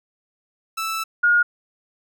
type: tone pair in turn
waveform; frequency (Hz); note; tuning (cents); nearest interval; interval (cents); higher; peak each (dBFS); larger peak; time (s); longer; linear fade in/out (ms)
sawtooth / sine; 1318.5 / 1430.9; E6 / F6; 0 / +42; minor second; 142; second; -20 / -13; second; 0.77-1.04 / 1.23-1.43; first; 10
effects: none